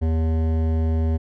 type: tone with hard clipping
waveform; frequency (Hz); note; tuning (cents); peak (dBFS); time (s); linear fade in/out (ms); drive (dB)
sine; 80.4; E2; -43; -20; 0.01-1.18; 20; 14
effects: none